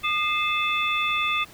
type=tone cluster; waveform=sine; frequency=1217 / 2102 / 2605 / 3515 Hz; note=D#6 / C7 / E7 / A7; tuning=-39 / +7 / -21 / -2 cents; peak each=-26 / -31 / -25 / -29 dBFS; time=0.03-1.45 s; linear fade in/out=20 ms; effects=pink hiss -48 dBFS RMS until 1.53 s